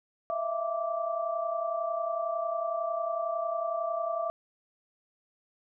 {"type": "tone cluster", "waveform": "sine", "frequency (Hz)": [644, 675, 1169], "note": ["E5", "E5", "D6"], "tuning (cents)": [-41, 41, -8], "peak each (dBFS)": [-34, -31, -35], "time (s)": [0.3, 4.3], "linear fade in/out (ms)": 0, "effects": []}